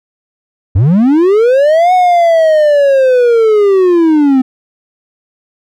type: linear two-way sweep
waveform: triangle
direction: up then down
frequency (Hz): 82.41 to 740 to 254.2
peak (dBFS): -3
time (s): 0.75-4.42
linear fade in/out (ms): 10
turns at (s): 1.93
effects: none